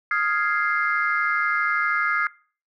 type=chord; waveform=sine; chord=F minor seventh; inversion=third; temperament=equal; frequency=1244.5 / 1396.9 / 1661.2 / 2093 Hz; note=Eb6 / F6 / Ab6 / C7; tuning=0 / 0 / 0 / 0 cents; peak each=-25 dBFS; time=0.11-2.27 s; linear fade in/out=2 ms; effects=noise-tail reverb RT60 0.4 s tail -21 dB re dry + tanh soft clip ceiling -10 dBFS